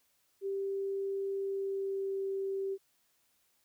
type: tone with pitch glide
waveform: sine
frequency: 392.2 to 389 Hz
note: G4 to G4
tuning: +1 to -13 cents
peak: -32 dBFS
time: 0.41-2.78 s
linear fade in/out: 50 ms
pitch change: -14 cents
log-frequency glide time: 1.36-2.24 s
effects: white hiss -73 dBFS RMS until 3.64 s